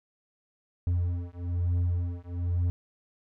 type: beating tone pair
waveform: triangle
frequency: 87.2 / 88.3 Hz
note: F2 / F2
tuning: -2 / +20 cents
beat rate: 1.1 Hz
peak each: -27 dBFS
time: 0.87-2.7 s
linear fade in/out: 0 ms
effects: none